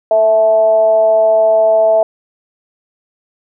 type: tone with frequency modulation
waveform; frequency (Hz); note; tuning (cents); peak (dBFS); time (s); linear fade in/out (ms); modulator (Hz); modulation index
sine; 656; E5; -9; -7; 0.11-2.03; 2; 213; 0.38
effects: none